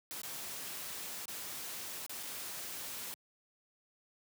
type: noise with dropouts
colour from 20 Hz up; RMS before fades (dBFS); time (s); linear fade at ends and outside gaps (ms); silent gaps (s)
white; -43; 0.11-3.14; 0; 0.217-0.233 / 1.255-1.281 / 2.064-2.095 / 2.229-2.233
effects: high-pass 100 Hz 12 dB/octave